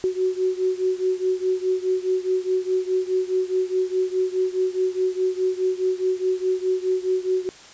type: beating tone pair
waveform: sine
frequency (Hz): 370 / 374.8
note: F#4 / F#4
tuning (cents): 0 / +22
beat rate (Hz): 4.8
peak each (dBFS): -22 / -24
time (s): 0.04-7.49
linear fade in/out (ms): 0
effects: white hiss -45 dBFS RMS until 7.73 s + resampled to 16000 Hz